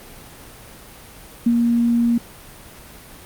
sine tone with ADSR envelope, 235.5 Hz, A#3, 18 cents sharp, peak -11 dBFS, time 1.46-2.18 s, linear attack 8 ms, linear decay 47 ms, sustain -3 dB, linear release 4 ms, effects pink hiss -41 dBFS RMS until 3.25 s + Opus 32 kbps

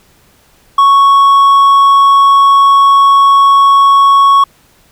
sine tone with hard clipping, 1108.7 Hz, C#6, in tune, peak -4 dBFS, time 0.78-4.44 s, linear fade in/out 5 ms, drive 3 dB, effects pink hiss -48 dBFS RMS until 4.91 s

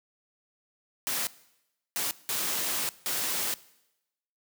white noise bursts at uneven times, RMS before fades -30 dBFS, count 4, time 1.07-1.27 / 1.96-2.11 / 2.29-2.89 / 3.06-3.54 s, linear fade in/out 0 ms, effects noise-tail reverb RT60 0.9 s tail -20 dB re dry + high-pass 150 Hz 12 dB/octave

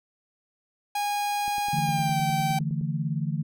45% pulse tone with pitch glide, 821 to 774.9 Hz, G#5 to G5, -20 to -20 cents, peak -25 dBFS, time 0.95-2.59 s, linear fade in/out 5 ms, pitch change -100 cents, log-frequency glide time 1.79-2.19 s
click train, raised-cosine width 3 ms, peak -31 dBFS, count 14, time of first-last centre 1.48-2.812 s, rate 9.76 Hz
sine chord, D suspended second, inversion none, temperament equal, 146.83 / 164.81 / 220 Hz, D3 / E3 / A3, 0 / 0 / 0 cents, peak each -28 / -29 / -34 dBFS, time 1.73-3.43 s, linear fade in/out 5 ms
effects none

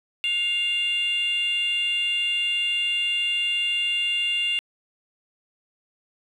sine tone with frequency modulation, 2794 Hz, F7, in tune, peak -20 dBFS, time 0.24-4.59 s, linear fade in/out 0 ms, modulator 661 Hz, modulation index 0.5, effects tanh soft clip ceiling -18 dBFS + 10-bit

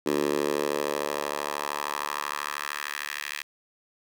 10% pulse tone with high-pass filter sweep, 73 Hz, D2, 10 cents flat, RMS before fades -30 dBFS, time 0.06-3.43 s, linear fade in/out 5 ms, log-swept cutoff 330 to 2100 Hz, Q 1.9, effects none

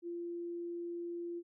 sine tone, 344.3 Hz, F4, 25 cents flat, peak -38 dBFS, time 0.02-1.43 s, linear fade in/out 50 ms, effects none

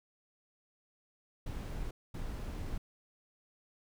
brown noise bursts at uneven times, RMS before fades -39 dBFS, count 2, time 1.46-1.91 / 2.14-2.78 s, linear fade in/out 5 ms, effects none

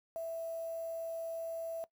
sine tone with quantisation, 659.3 Hz, E5, in tune, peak -36 dBFS, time 0.16-1.84 s, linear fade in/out 0 ms, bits 9, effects noise-tail reverb RT60 0.1 s tail -20 dB re dry

